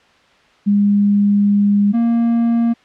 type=tone pair in turn; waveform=sine / triangle; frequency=203.4 / 232.9 Hz; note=G#3 / A#3; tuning=-36 / -1 cents; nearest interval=major second; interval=235 cents; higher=second; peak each=-10 dBFS; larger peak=neither; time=0.66-1.93 / 1.93-2.74 s; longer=first; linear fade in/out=20 ms; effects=white hiss -51 dBFS RMS until 2.84 s + low-pass 3000 Hz 12 dB/octave